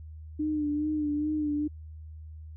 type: tone with vibrato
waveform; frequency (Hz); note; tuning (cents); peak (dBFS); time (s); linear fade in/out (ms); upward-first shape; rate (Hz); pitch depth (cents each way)
sine; 300; D4; +37; -26; 0.39-1.68; 10; sine; 2.4; 40
effects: added 78 Hz sine -41 dBFS peak until 2.56 s